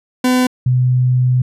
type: tone pair in turn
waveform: 40% pulse / sine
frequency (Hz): 252.5 / 126.25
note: B3 / B2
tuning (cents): +39 / +39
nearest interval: octave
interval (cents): 1200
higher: first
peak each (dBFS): -10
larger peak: neither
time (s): 0.24-0.47 / 0.66-1.42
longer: second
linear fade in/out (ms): 5
effects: resampled to 32000 Hz